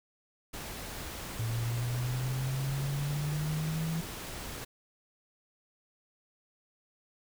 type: noise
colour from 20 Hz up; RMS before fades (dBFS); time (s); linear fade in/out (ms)
pink; -41; 0.53-4.65; 10
type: exponential sweep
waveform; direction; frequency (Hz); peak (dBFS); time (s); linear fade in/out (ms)
sine; up; 112.7 to 164.81; -30; 1.39-4.01; 5
effects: none